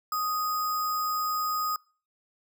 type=tone with sample-and-hold; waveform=sine; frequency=1244.5 Hz; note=D#6; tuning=in tune; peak=-26 dBFS; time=0.12-1.76 s; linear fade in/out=2 ms; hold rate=6300 Hz; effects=noise-tail reverb RT60 0.4 s tail -25 dB re dry